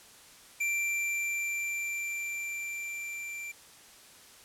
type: tone with level ramp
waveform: square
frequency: 2355 Hz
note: D7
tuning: 4 cents sharp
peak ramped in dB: -28 to -38 dBFS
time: 0.6-3.52 s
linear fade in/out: 10 ms
effects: white hiss -54 dBFS RMS until 4.44 s + low-pass 11000 Hz 12 dB/octave